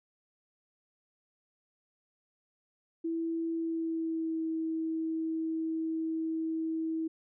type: tone with pitch glide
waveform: sine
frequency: 329.6 to 322.3 Hz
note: E4 to E4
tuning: 0 to -39 cents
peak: -30 dBFS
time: 3.04-7.08 s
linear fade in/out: 10 ms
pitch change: -39 cents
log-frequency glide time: 3.53-4.45 s
effects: none